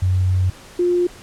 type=tone pair in turn; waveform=sine; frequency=92.4 / 353.5 Hz; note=F#2 / F4; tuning=-2 / +21 cents; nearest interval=octave + major seventh; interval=2323 cents; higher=second; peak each=-14 dBFS; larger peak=neither; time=0.02-0.5 / 0.79-1.07 s; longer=first; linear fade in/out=5 ms; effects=pink hiss -42 dBFS RMS until 1.22 s + low-pass 10000 Hz 12 dB/octave